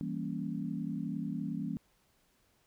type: chord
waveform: sine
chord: E diminished seventh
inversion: none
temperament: equal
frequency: 164.81 / 196 / 233.1 / 277.2 Hz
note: E3 / G3 / Bb3 / Db4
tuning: 0 / 0 / 0 / 0 cents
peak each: -39 / -39 / -39 / -40 dBFS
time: 0.01-1.77 s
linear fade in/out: 0 ms
effects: pink hiss -71 dBFS RMS until 2.66 s